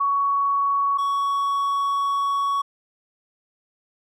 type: tone pair in turn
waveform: sine / triangle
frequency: 1119 / 1119 Hz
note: C#6 / C#6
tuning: +16 / +16 cents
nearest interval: unison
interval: 0 cents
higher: neither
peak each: -18 dBFS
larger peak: neither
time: 0-0.98 / 0.98-2.62 s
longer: second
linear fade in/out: 10 ms
effects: none